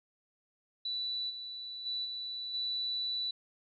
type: tone with level steps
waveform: sine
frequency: 3962 Hz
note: B7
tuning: 5 cents sharp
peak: -33 / -40 / -33 / -37 / -32 dBFS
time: 0.85-3.31 s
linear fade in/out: 5 ms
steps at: 1.29 / 1.85 / 2.04 / 2.53 s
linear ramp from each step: 20 ms
effects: none